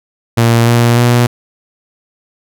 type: tone with pitch steps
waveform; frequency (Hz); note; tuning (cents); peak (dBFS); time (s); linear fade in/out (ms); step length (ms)
sawtooth; 116.54 / 118.58 / 120.65; A#2 / A#2 / B2; 0 / +30 / -40; -3; 0.37-1.27; 10; 300
effects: none